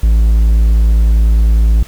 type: tone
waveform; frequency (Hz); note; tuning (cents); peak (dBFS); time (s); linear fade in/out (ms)
triangle; 55; A1; 0; -4; 0.03-1.83; 5
effects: pink hiss -38 dBFS RMS until 1.87 s